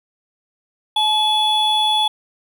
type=tone pair together; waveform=triangle; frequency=857 / 3415 Hz; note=A5 / G#7; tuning=-46 / +48 cents; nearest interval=2 octaves; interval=2394 cents; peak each=-16 / -15 dBFS; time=0.96-2.08 s; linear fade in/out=5 ms; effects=none